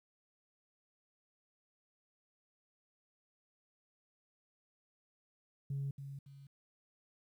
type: tone with echo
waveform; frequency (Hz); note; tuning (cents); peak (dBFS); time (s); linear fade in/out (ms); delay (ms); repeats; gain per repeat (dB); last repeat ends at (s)
sine; 138.59; C#3; 0; -34; 5.7-5.91; 5; 280; 2; -9; 6.47
effects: tanh soft clip ceiling -32 dBFS + 12-bit